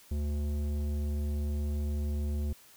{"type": "tone with tanh clipping", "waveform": "triangle", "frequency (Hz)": 73.42, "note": "D2", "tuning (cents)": 0, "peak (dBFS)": -31, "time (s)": [0.11, 2.53], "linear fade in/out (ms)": 5, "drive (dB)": 17, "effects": ["white hiss -57 dBFS RMS until 2.76 s"]}